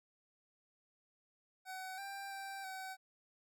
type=tone with pitch steps; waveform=25% pulse; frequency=753 / 790 / 783 / 759 Hz; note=F#5 / G5 / G5 / F#5; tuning=+30 / +13 / -2 / +44 cents; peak=-40 dBFS; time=1.65-2.97 s; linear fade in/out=50 ms; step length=330 ms; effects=none